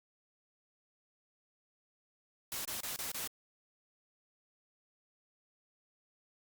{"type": "noise bursts", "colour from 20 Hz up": "white", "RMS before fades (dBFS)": -39, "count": 5, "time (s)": [2.52, 3.274], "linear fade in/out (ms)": 2, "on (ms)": 130, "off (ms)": 26, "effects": ["Opus 48 kbps"]}